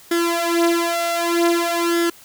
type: tone with flanger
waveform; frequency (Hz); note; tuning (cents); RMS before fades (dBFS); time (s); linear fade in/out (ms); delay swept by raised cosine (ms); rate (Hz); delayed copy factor
sawtooth; 340; F4; -46; -19; 0.11-2.1; 5; 0.58 to 4.48; 0.53; +0.85
effects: white hiss -46 dBFS RMS until 2.24 s